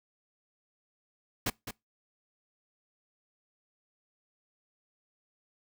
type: noise with echo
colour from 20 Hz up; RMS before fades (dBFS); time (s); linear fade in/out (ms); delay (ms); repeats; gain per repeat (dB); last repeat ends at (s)
pink; -30; 1.46-1.5; 5; 210; 1; -9; 1.71
effects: noise-tail reverb RT60 0.2 s tail -24 dB re dry